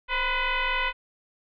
sine tone with frequency modulation, 523.3 Hz, C5, in tune, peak -23 dBFS, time 0.08-0.93 s, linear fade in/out 50 ms, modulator 501 Hz, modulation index 5, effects none

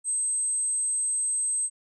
sine tone, 8260 Hz, C9, 23 cents flat, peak -24 dBFS, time 0.04-1.7 s, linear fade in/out 50 ms, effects none

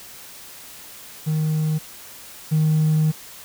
triangle tone pair in turn, 155.56 / 155.56 Hz, D#3 / D#3, 0 / 0 cents, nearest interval unison, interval 0 cents, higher neither, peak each -16 / -12 dBFS, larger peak second, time 1.26-1.79 / 2.51-3.12 s, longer second, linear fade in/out 20 ms, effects tanh soft clip ceiling -11 dBFS + white hiss -41 dBFS RMS until 3.44 s

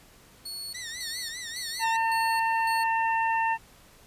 sawtooth tone with tremolo, 4388 Hz, C#8, 18 cents flat, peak -32 dBFS, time 0.45-2.84 s, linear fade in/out 10 ms, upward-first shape square, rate 1.8 Hz, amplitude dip 80%
15% pulse tone with vibrato, 1910 Hz, A#6, 42 cents sharp, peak -29 dBFS, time 0.74-1.97 s, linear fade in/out 10 ms, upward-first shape triangle, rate 5 Hz, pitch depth 130 cents each way
harmonic tone, 904 Hz, A5, 47 cents sharp, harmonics 1 / 2 / 3, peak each -24 / -30 / -34 dBFS, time 1.79-3.58 s, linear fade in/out 50 ms
effects pink hiss -55 dBFS RMS until 4.06 s + resampled to 32000 Hz

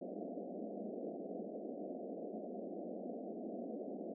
pink band-pass noise, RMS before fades -45 dBFS, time 0.01-4.14 s, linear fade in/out 10 ms, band 190 to 710 Hz, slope 96 dB/octave, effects none

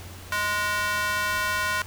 square tone with high-pass filter, 207.7 Hz, G#3, in tune, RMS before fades -26 dBFS, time 0.32-1.82 s, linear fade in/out 2 ms, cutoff 1300 Hz, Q 2.5, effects added 90 Hz sine -41 dBFS peak until 1.86 s + pink hiss -44 dBFS RMS until 1.86 s

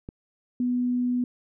click, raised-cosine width 3 ms, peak -23 dBFS, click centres 0.089 s
sine tone, 246.9 Hz, B3, in tune, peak -22 dBFS, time 0.6-1.24 s, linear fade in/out 2 ms
effects none

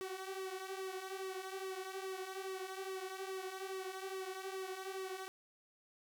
sawtooth tone with flanger, 380 Hz, F#4, 46 cents sharp, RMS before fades -44 dBFS, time 0.01-5.28 s, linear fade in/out 0 ms, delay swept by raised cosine 1.2 to 5.7 ms, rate 2.4 Hz, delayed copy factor -0.65, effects none

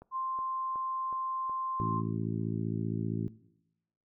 click train, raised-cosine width 1 ms, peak -35 dBFS, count 5, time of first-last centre 0.02-1.496 s, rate 2.71 Hz
sine tone, 1050 Hz, C6, 6 cents sharp, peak -31 dBFS, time 0.11-2.03 s, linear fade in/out 50 ms
harmonic tone, 55.3 Hz, A1, 9 cents sharp, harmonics 2 / 3 / 4 / 5 / 6 / 7, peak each -34 / -36 / -39 / -41 / -41 / -44 dBFS, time 1.8-3.28 s, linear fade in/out 0 ms
effects noise-tail reverb RT60 0.9 s tail -19 dB re dry

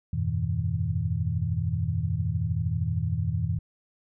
sine tone cluster, 86.2 / 99.2 / 118.5 / 159.5 Hz, F2 / G2 / A#2 / D#3, -22 / +21 / +29 / +43 cents, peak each -30 dBFS, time 0.13-3.59 s, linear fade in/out 5 ms, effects none

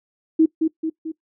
sine tone with echo, 319.8 Hz, D#4, 48 cents sharp, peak -10 dBFS, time 0.39-0.46 s, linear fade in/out 10 ms, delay 220 ms, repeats 3, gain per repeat -5 dB, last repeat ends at 1.12 s, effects noise-tail reverb RT60 0.1 s tail -20 dB re dry

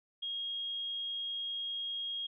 sine tone, 3265 Hz, G#7, 30 cents flat, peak -35 dBFS, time 0.22-2.27 s, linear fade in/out 10 ms, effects none

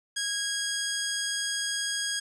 10% pulse tone, 1643 Hz, G#6, 19 cents flat, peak -19 dBFS, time 0.16-2.2 s, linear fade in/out 10 ms, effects resampled to 22050 Hz

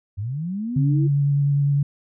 sine linear sweep, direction up, 91.3 to 341.4 Hz, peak -24 dBFS, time 0.17-1.08 s, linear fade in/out 20 ms
sine tone with vibrato, 142.1 Hz, C#3, 43 cents sharp, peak -16 dBFS, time 0.76-1.83 s, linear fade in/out 5 ms, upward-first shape square, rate 9.9 Hz, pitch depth 10 cents each way
effects none

